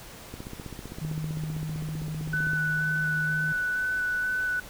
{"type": "click train", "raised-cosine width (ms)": 3, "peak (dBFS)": -25, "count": 35, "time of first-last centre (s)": [0.34, 2.534], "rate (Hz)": 15.5}
{"type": "tone", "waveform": "sine", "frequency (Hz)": 155.56, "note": "D#3", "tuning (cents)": 0, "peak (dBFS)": -30, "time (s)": [1.01, 3.53], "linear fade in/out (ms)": 10}
{"type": "tone with vibrato", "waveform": "sine", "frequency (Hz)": 1493, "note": "F#6", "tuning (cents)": 15, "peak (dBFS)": -25, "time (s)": [2.33, 4.6], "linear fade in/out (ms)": 5, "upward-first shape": "square", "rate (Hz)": 2.1, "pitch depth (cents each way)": 9}
{"effects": ["pink hiss -45 dBFS RMS until 4.69 s"]}